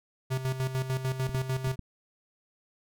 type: tone with tremolo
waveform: square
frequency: 130.81 Hz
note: C3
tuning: in tune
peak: -27 dBFS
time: 0.3-1.76 s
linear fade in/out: 20 ms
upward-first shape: square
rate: 6.7 Hz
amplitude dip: 65%
type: clicks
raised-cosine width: 5 ms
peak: -25 dBFS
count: 4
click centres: 1.293 / 1.348 / 1.672 / 1.793 s
effects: none